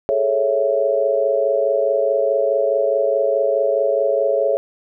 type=chord; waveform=sine; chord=A major seventh; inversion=third; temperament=equal; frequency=415.3 / 440 / 554.4 / 659.3 Hz; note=G#4 / A4 / C#5 / E5; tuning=0 / 0 / 0 / 0 cents; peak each=-23 / -23 / -17 / -22 dBFS; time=0.09-4.57 s; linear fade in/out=0 ms; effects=none